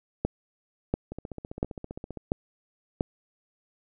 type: two click trains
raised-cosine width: 2 ms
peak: -23 / -11 dBFS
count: 17 / 5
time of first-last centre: 1.12-2.173 / 0.25-3.009 s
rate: 15.2 / 1.45 Hz
effects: none